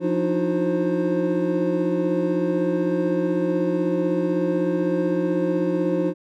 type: tone cluster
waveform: triangle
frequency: 175.3 / 300.9 / 316.9 / 360.4 / 528 Hz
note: F3 / D4 / D#4 / F#4 / C5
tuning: +7 / +42 / +32 / -45 / +16 cents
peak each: -24 dBFS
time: 0-6.14 s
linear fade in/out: 50 ms
effects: none